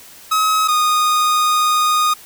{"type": "tone pair in turn", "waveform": "45% pulse", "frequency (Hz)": [1275, 1234.4], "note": ["D#6", "D#6"], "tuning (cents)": [42, -14], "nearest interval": "minor second", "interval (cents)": 56, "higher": "first", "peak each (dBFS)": -13, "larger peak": "neither", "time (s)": [[0.31, 0.68], [0.68, 2.14]], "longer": "second", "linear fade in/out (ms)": 10, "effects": ["white hiss -41 dBFS RMS until 2.25 s"]}